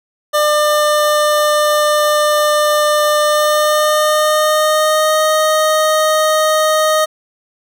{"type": "tone with pitch glide", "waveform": "25% pulse", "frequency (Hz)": [599, 622.3], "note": ["D5", "D#5"], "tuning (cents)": [34, 0], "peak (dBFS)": -7, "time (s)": [0.33, 7.06], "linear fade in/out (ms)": 20, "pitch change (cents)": 66, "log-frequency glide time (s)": [3.18, 5.19], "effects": []}